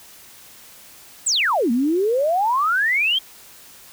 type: exponential two-way sweep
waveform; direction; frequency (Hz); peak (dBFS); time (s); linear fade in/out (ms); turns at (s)
sine; down then up; 8500 to 225 to 3274; -16; 1.26-3.19; 10; 1.71
effects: white hiss -45 dBFS RMS until 3.92 s